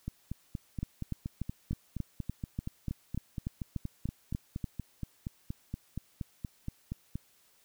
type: two click trains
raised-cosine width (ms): 5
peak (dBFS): -21 / -23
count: 14 / 31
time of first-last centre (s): 0.83-4.642 / 0.08-7.155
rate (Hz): 3.41 / 4.24
effects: white hiss -66 dBFS RMS until 7.64 s